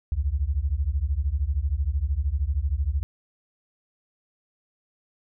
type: beating tone pair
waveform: sine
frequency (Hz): 64.4 / 77.4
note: C2 / D#2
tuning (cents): -27 / -9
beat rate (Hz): 13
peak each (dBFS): -25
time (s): 0.12-3.03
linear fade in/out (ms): 0
effects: none